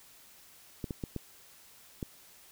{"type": "clicks", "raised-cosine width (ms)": 3, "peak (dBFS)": -22, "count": 5, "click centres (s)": [0.842, 0.908, 1.038, 1.163, 2.028], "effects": ["white hiss -57 dBFS RMS until 2.51 s"]}